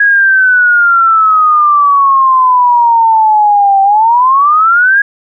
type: exponential two-way sweep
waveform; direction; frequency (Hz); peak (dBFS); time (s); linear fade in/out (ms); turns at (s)
sine; down then up; 1661.2 to 777 to 1661.2; -4; 0-5.02; 5; 3.82
effects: none